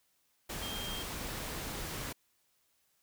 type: tone in noise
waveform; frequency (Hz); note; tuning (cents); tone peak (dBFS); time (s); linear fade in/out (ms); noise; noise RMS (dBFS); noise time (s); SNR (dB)
sine; 3200; G7; +35; -41; 0.62-1.03; 10; pink; -40; 0.49-2.13; -4
effects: white hiss -74 dBFS RMS until 3.02 s